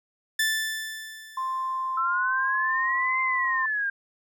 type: tone with exponential decay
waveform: sawtooth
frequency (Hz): 1760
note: A6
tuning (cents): 0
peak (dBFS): -17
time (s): 0.39-2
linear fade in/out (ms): 5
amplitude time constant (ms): 350
type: tone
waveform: sine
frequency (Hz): 1046.5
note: C6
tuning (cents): 0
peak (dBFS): -26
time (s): 1.37-3.66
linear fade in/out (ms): 5
type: linear two-way sweep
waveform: sine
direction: up then down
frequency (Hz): 1316 to 2093 to 1586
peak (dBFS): -24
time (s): 1.97-3.9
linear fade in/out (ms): 5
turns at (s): 3.21
effects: none